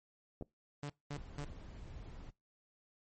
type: clicks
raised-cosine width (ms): 2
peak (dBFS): -31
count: 2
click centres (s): 0.411 / 0.424
type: tone bursts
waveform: sawtooth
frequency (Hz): 144.8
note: D3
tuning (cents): -24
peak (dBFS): -36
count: 3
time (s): 0.83-1.445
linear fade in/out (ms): 0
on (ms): 65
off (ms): 210
type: noise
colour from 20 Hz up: brown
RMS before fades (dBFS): -49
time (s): 1.12-2.31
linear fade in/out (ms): 20
effects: noise-tail reverb RT60 0.2 s tail -23 dB re dry + MP3 32 kbps